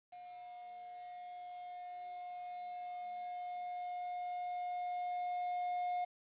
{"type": "tone with level ramp", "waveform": "triangle", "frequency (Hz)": 716, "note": "F5", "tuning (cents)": 43, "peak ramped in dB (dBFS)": [-47, -32], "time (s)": [0.12, 6.05], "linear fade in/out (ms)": 10, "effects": ["resampled to 8000 Hz", "11-bit"]}